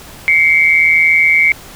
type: tone pair together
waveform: sine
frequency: 2111 / 2272 Hz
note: C7 / C#7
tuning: +15 / +42 cents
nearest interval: minor second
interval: 127 cents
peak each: -10 dBFS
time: 0.28-1.52 s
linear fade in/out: 0 ms
effects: pink hiss -35 dBFS RMS until 1.75 s